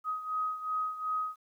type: beating tone pair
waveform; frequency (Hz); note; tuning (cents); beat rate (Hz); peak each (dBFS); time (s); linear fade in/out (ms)
sine; 1258 / 1260.7; D#6 / D#6; +19 / +22; 2.7; -32 / -37; 0.04-1.36; 50
effects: 11-bit